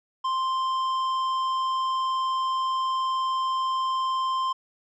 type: tone with tanh clipping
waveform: triangle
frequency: 1046.5 Hz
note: C6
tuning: in tune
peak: -25 dBFS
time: 0.24-4.53 s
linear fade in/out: 10 ms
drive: 13 dB
effects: none